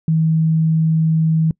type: tone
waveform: sine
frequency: 160.2 Hz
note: E3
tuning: 49 cents flat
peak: -12 dBFS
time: 0.08-1.51 s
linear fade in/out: 2 ms
effects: noise-tail reverb RT60 0.1 s tail -24 dB re dry